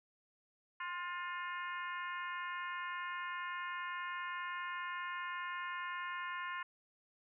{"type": "harmonic tone with a mistuned harmonic", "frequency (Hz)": 355, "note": "F4", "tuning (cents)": 28, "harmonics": [3, 4, 5, 6, 7, 8], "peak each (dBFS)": [-42, -46, -45, -50, -54, -54], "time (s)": [0.8, 6.63], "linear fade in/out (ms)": 5, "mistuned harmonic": 3, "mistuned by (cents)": -24, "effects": []}